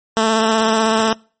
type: tone with vibrato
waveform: 10% pulse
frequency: 221.6 Hz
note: A3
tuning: 13 cents sharp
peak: -5 dBFS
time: 0.17-1.13 s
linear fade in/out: 0 ms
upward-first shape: sine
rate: 16 Hz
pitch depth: 24 cents each way
effects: noise-tail reverb RT60 0.4 s tail -26 dB re dry + MP3 32 kbps